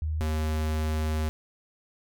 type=tone pair in turn; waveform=sine / square; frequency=77.78 / 77.78 Hz; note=D#2 / D#2; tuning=0 / 0 cents; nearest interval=unison; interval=0 cents; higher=neither; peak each=-26 dBFS; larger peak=neither; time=0.02-0.21 / 0.21-1.29 s; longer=second; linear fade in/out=0 ms; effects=none